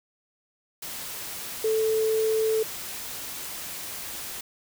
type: tone in noise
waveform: sine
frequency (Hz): 440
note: A4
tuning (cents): 0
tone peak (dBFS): -21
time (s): 1.64-2.63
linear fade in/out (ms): 5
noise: white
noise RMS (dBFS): -36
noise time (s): 0.82-4.41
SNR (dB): +12
effects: none